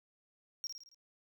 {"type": "tone with echo", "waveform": "triangle", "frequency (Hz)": 5588, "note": "F8", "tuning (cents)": 0, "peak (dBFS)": -35, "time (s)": [0.64, 0.67], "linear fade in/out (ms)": 0, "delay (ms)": 55, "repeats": 5, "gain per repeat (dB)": -5, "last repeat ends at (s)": 0.945, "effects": []}